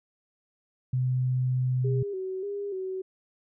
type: tone with pitch glide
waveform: sine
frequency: 127.5 to 126.77 Hz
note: C3 to B2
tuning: -44 to +46 cents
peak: -23 dBFS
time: 0.93-2.03 s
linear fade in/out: 5 ms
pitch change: -10 cents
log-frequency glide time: 1.7-1.88 s
type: tone with vibrato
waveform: sine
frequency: 390.2 Hz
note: G4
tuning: 8 cents flat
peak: -30 dBFS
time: 1.84-3.02 s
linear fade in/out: 10 ms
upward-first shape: square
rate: 1.7 Hz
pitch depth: 61 cents each way
effects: none